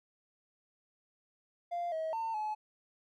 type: tone with pitch steps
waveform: triangle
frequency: 695 / 639 / 902 / 855 Hz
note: F5 / D#5 / A5 / A5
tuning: -9 / +46 / +43 / -50 cents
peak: -30 dBFS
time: 1.71-2.55 s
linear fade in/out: 20 ms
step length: 210 ms
effects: tanh soft clip ceiling -29 dBFS